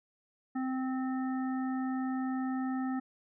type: harmonic tone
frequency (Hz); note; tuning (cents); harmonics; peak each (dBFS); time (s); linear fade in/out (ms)
260.2; C4; -9; 1 / 3 / 5 / 7; -31 / -41 / -45 / -48; 0.55-3; 10
effects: none